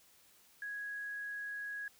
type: tone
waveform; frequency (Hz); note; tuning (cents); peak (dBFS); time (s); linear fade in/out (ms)
sine; 1661.2; G#6; 0; -39; 0.62-1.88; 2
effects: white hiss -65 dBFS RMS until 1.99 s